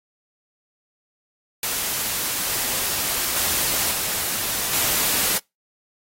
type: noise with level steps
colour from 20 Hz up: white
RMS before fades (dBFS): -24 / -22 / -25 / -21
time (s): 1.63-5.38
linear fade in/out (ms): 2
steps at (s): 3.36 / 3.91 / 4.73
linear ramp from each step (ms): 2
effects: noise-tail reverb RT60 0.2 s tail -25 dB re dry + AAC 48 kbps